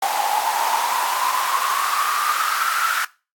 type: noise with high-pass filter sweep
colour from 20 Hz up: pink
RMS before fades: -21 dBFS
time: 0.02-3.05 s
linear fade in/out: 5 ms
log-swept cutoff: 800 to 1400 Hz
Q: 9.7
effects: noise-tail reverb RT60 0.3 s tail -20 dB re dry + AAC 64 kbps